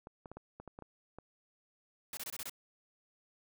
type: clicks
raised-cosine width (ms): 1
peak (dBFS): -33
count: 9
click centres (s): 0.071 / 0.258 / 0.316 / 0.37 / 0.6 / 0.677 / 0.789 / 0.823 / 1.186
type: noise bursts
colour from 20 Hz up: white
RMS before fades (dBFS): -42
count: 6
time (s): 2.13-2.496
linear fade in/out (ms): 2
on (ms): 41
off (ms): 24
effects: none